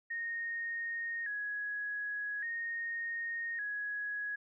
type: tone with vibrato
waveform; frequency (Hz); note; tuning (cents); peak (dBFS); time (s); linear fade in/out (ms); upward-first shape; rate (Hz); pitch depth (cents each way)
sine; 1760; A6; 0; -35; 0.1-4.36; 10; square; 0.43; 90
effects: none